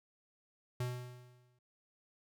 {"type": "tone with exponential decay", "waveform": "square", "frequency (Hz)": 124, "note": "B2", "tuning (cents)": 7, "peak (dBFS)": -34, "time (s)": [0.8, 1.59], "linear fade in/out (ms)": 5, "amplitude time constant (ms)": 170, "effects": []}